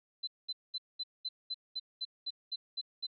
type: tone bursts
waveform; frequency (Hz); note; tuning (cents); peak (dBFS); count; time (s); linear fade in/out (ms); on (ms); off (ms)
sine; 4048; B7; +42; -34; 12; 0.23-3.068; 10; 44; 210
effects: none